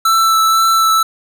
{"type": "tone with vibrato", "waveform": "square", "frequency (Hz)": 1325, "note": "E6", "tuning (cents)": 9, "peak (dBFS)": -10, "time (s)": [0.05, 1.03], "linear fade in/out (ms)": 5, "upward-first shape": "sine", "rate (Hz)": 2, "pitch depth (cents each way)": 12, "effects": []}